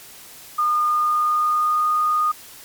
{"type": "tone with pitch glide", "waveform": "sine", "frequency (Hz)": [1217, 1230.4], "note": ["D#6", "D#6"], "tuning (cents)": [-39, -20], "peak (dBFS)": -16, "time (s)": [0.58, 2.32], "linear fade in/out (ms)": 10, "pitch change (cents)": 19, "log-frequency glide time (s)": [0.81, 1.88], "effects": ["white hiss -42 dBFS RMS until 2.64 s", "MP3 96 kbps"]}